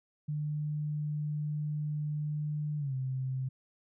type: tone with pitch glide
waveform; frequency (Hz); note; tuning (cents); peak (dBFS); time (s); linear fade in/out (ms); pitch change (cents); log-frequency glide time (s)
sine; 149.9 to 131.25; D3 to C3; +36 to +6; -31; 0.28-3.49; 10; -230; 2.78-2.94
effects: none